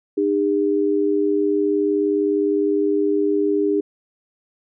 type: tone pair together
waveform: sine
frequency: 303.9 / 403.4 Hz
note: D#4 / G4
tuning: -41 / +50 cents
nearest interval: perfect fourth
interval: 491 cents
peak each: -20 / -18 dBFS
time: 0.17-3.81 s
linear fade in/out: 10 ms
effects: none